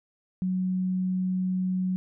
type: tone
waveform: sine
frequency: 185 Hz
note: F#3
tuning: in tune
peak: -24 dBFS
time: 0.42-1.96 s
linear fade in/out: 0 ms
effects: none